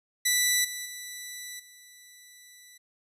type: tone with level steps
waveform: 10% pulse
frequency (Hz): 1975.5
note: B6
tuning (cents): 0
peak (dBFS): -13 / -25 / -29 / -41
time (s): 0.25-2.78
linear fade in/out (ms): 10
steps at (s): 0.64 / 0.85 / 1.59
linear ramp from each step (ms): 10
effects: resampled to 32000 Hz